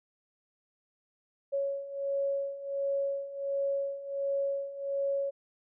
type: beating tone pair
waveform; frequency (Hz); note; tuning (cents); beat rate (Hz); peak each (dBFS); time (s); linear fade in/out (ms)
sine; 554.4 / 555.8; C#5 / C#5; 0 / +4; 1.4; -35 / -31; 1.52-5.31; 20
effects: none